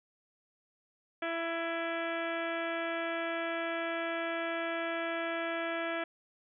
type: harmonic tone with a mistuned harmonic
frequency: 333.1 Hz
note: E4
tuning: 18 cents sharp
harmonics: 1 / 2 / 3 / 4 / 5 / 6 / 7 / 8 / 9 / 10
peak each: -39 / -36 / -47 / -41 / -40 / -45 / -43 / -50 / -52 / -50 dBFS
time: 1.22-6.04 s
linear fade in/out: 5 ms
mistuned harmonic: 3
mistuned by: -17 cents
effects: none